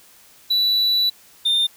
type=tone pair in turn; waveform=triangle; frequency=3951 / 3615 Hz; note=B7 / A7; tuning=0 / +46 cents; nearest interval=major second; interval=154 cents; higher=first; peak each=-14 dBFS; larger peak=neither; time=0.5-1.1 / 1.45-1.67 s; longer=first; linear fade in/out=10 ms; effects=white hiss -50 dBFS RMS until 1.76 s